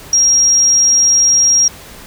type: tone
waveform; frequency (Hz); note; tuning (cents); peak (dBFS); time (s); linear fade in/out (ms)
sine; 5630; F8; +13; -7; 0.13-1.68; 2
effects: pink hiss -35 dBFS RMS until 2.06 s